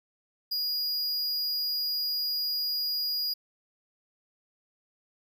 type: tone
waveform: square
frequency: 4878 Hz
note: D#8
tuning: 35 cents flat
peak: -28 dBFS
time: 0.51-3.34 s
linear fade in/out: 10 ms
effects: none